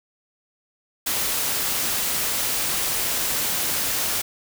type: noise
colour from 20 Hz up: white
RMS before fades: -24 dBFS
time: 1.06-4.22 s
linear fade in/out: 10 ms
effects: none